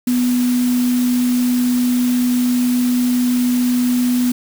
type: tone in noise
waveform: sine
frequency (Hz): 246.9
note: B3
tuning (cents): 0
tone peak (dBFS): -13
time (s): 0.07-4.32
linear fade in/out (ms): 5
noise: white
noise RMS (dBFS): -29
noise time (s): 0.07-4.32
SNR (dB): +13
effects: none